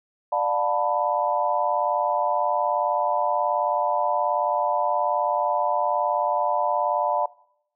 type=chord; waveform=sine; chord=B half-diminished seventh; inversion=first; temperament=just; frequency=592.7 / 711.2 / 889 / 987.8 Hz; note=D5 / F5 / A5 / B5; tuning=+16 / +31 / +18 / 0 cents; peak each=-26 dBFS; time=0.32-7.26 s; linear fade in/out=5 ms; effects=noise-tail reverb RT60 0.7 s tail -21 dB re dry